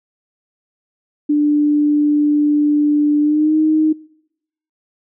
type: tone with pitch glide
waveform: sine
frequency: 295.6 to 311.4 Hz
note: D4 to D#4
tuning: +11 to +2 cents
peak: -11 dBFS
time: 1.29-3.93 s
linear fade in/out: 10 ms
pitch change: +91 cents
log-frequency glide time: 3.2-3.56 s
effects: noise-tail reverb RT60 0.8 s tail -24 dB re dry